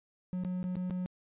triangle tone with dropouts, 182 Hz, F#3, 28 cents flat, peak -30 dBFS, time 0.33-1.06 s, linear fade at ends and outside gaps 0 ms, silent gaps 0.437-0.449 / 0.629-0.641 / 0.755-0.767 / 0.899-0.908 s, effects resampled to 8000 Hz

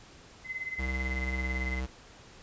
sine tone with tremolo, 2048 Hz, C7, 38 cents flat, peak -31 dBFS, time 0.44-1.82 s, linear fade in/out 50 ms, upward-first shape sine, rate 18 Hz, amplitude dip 75%
square tone with pitch glide, 65 to 64.25 Hz, C2 to C2, -11 to -31 cents, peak -32 dBFS, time 0.78-1.87 s, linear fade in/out 20 ms, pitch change -20 cents, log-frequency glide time 0.92-1.65 s
effects pink hiss -53 dBFS RMS until 2.42 s + resampled to 16000 Hz

